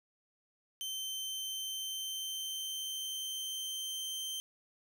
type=tone with pitch glide; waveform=sawtooth; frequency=3100 to 3123 Hz; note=G7 to G7; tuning=-20 to -7 cents; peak=-34 dBFS; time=0.81-4.4 s; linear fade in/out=0 ms; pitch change=+13 cents; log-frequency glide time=1.24-4.18 s; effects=none